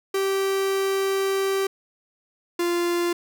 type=tone pair in turn; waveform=45% pulse; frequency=388.9 / 347.1 Hz; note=G4 / F4; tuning=-14 / -11 cents; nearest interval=major second; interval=197 cents; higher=first; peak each=-21 dBFS; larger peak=neither; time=0.14-1.67 / 2.59-3.13 s; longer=first; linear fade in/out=5 ms; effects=none